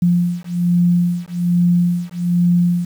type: beating tone pair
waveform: sine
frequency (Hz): 174.5 / 175.7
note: F3 / F3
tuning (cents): -1 / +11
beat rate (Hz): 1.2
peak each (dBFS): -16 / -16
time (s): 0.02-2.85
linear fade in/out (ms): 5
effects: 7-bit